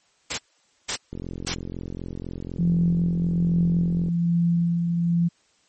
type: noise bursts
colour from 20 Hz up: white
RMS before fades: -25 dBFS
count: 3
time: 0.3-1.546 s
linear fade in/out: 10 ms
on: 82 ms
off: 500 ms
type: click train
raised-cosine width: 3 ms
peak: -20 dBFS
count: 131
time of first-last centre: 1.13-4.085 s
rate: 44 Hz
type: tone with tremolo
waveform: sine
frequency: 170.6 Hz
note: F3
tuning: 40 cents flat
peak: -17 dBFS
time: 2.58-5.29 s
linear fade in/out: 20 ms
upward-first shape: sine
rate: 1.2 Hz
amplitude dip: 35%
effects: white hiss -63 dBFS RMS until 5.68 s + MP3 32 kbps